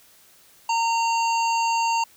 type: harmonic tone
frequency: 920 Hz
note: A#5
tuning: 23 cents flat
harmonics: 1 / 3 / 5 / 7 / 8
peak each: -20 / -29 / -33 / -37 / -37 dBFS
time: 0.69-2.04 s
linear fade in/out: 5 ms
effects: white hiss -54 dBFS RMS until 2.16 s